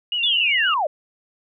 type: tone with vibrato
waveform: sine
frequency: 2844 Hz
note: F7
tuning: 31 cents sharp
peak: -20 dBFS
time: 0.12-0.74 s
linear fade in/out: 2 ms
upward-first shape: triangle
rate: 7.6 Hz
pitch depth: 71 cents each way
type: linear sweep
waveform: sine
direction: down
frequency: 3600 to 548 Hz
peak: -18 dBFS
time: 0.23-0.87 s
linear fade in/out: 5 ms
effects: none